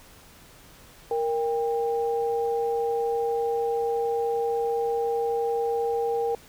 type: tone pair together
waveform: sine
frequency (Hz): 466.2 / 797.3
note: A#4 / G5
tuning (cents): 0 / +29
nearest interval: major sixth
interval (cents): 929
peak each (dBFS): -24 / -29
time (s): 1.11-6.35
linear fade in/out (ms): 2
effects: pink hiss -51 dBFS RMS until 6.48 s